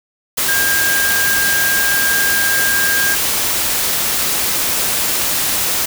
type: tone in noise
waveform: sine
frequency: 1608 Hz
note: G6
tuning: 44 cents sharp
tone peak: -15 dBFS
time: 0.48-3.15 s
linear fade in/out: 10 ms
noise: white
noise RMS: -17 dBFS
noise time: 0.37-5.86 s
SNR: -1 dB
effects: none